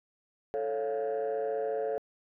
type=chord; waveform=sine; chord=A augmented; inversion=none; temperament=equal; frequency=440 / 554.4 / 698.5 Hz; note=A4 / C#5 / E#5; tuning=0 / 0 / 0 cents; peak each=-30 / -32 / -35 dBFS; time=0.54-1.98 s; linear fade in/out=0 ms; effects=tanh soft clip ceiling -25 dBFS